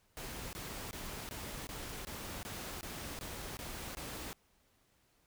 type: noise bursts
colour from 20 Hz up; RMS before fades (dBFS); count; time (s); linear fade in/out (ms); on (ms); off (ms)
pink; -44; 11; 0.17-4.33; 0; 360; 20
effects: pink hiss -72 dBFS RMS until 5.26 s